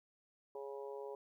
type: harmonic tone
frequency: 138.59 Hz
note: C#3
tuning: in tune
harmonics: 3 / 4 / 5 / 6 / 7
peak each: -45 / -49 / -59 / -55 / -54 dBFS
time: 0.55-1.15 s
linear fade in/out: 2 ms
effects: 13-bit